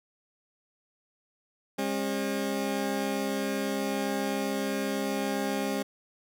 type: tone pair together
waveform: 20% pulse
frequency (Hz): 202.3 / 270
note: G#3 / C#4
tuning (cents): -45 / -45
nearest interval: perfect fourth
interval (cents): 500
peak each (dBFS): -26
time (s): 1.78-5.83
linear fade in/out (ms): 10
effects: none